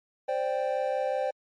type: chord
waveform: triangle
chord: C suspended second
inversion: none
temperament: just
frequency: 523.3 / 588.7 / 784.9 Hz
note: C5 / D5 / G5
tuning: 0 / +4 / +2 cents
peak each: -27 / -29 / -30 dBFS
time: 0.28-1.31 s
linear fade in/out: 10 ms
effects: MP3 48 kbps